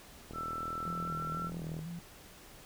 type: click train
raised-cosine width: 2 ms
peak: -31 dBFS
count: 61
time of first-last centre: 0.31-1.791 s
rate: 40.5 Hz
type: tone with pitch glide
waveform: sine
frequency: 1331 to 1346.5 Hz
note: E6 to E6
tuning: +16 to +36 cents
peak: -36 dBFS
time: 0.33-1.51 s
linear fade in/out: 50 ms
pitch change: +20 cents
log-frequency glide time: 1.04-1.1 s
type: tone with vibrato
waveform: sine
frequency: 164.8 Hz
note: E3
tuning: in tune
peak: -39 dBFS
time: 0.86-1.99 s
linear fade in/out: 2 ms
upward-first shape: square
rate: 2 Hz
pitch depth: 64 cents each way
effects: pink hiss -54 dBFS RMS until 2.65 s